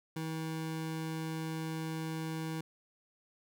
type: tone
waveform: 25% pulse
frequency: 160 Hz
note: D#3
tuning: 49 cents sharp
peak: -32 dBFS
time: 0.16-2.61 s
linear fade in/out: 5 ms
effects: none